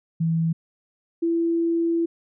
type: tone pair in turn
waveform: sine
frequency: 163.8 / 334.7 Hz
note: E3 / E4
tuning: -11 / +26 cents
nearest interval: octave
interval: 1237 cents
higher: second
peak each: -19 dBFS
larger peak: neither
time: 0.2-0.53 / 1.22-2.06 s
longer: second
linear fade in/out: 10 ms
effects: none